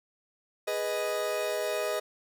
40% pulse chord, G# minor, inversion none, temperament equal, 415.3 / 493.9 / 622.3 Hz, G#4 / B4 / D#5, 0 / 0 / 0 cents, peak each -34 / -34 / -30 dBFS, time 0.67-2 s, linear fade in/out 10 ms, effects none

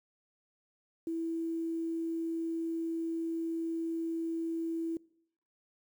sine tone with quantisation, 329.6 Hz, E4, in tune, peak -32 dBFS, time 1.07-4.97 s, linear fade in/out 2 ms, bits 10, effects noise-tail reverb RT60 0.7 s tail -24 dB re dry

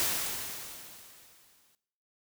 white noise with exponential decay, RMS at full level -28 dBFS, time 0-1.75 s, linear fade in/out 0 ms, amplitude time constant 380 ms, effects noise-tail reverb RT60 0.7 s tail -17 dB re dry

